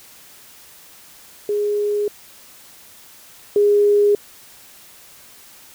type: tone pair in turn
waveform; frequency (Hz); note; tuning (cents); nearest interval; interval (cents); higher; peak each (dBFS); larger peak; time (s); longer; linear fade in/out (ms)
sine; 414.2 / 411.1; G#4 / G#4; -5 / -18; unison; 13; first; -17 / -11; second; 1.49-2.08 / 3.56-4.15; neither; 2
effects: white hiss -45 dBFS RMS until 5.74 s